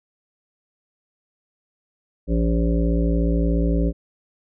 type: harmonic tone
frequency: 56.9 Hz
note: A#1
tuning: 41 cents flat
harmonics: 1 / 3 / 5 / 7 / 9 / 10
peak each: -19 / -23 / -25 / -30 / -31 / -33 dBFS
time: 2.27-3.93 s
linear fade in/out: 50 ms
effects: none